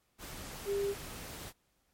sine tone in noise, 400 Hz, G4, 35 cents sharp, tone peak -30 dBFS, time 0.65-0.95 s, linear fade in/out 50 ms, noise pink, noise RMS -45 dBFS, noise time 0.18-1.53 s, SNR +12 dB, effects pink hiss -75 dBFS RMS until 1.93 s + MP3 64 kbps

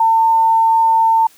sine tone, 901 Hz, A5, 41 cents sharp, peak -9 dBFS, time 0-1.27 s, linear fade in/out 5 ms, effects white hiss -48 dBFS RMS until 1.37 s

